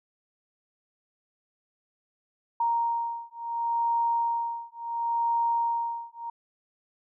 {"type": "beating tone pair", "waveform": "sine", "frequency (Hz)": [932.3, 933.01], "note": ["A#5", "A#5"], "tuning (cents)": [0, 1], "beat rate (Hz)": 0.71, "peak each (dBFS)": -28, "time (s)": [2.6, 6.3], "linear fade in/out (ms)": 5, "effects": []}